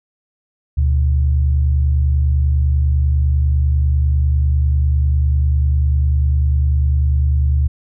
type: tone pair together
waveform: sine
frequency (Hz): 73.42 / 123.48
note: D2 / B2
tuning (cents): 0 / 0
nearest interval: major sixth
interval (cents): 900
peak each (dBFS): -12 / -21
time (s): 0.77-7.68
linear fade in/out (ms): 10
effects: none